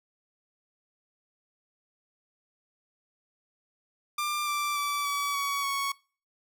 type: tone with pitch steps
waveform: sawtooth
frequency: 1191 / 1174.6 / 1158.4 / 1142.5 / 1126.8 / 1111.2 Hz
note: D6 / D6 / D6 / D6 / C#6 / C#6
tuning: +24 / 0 / -24 / -48 / +28 / +4 cents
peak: -24 dBFS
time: 4.18-5.92 s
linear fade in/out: 5 ms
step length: 290 ms
effects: noise-tail reverb RT60 0.4 s tail -24 dB re dry